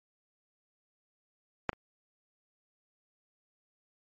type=clicks; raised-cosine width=0.5 ms; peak=-12 / -30 dBFS; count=2; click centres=1.693 / 1.731 s; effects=MP3 48 kbps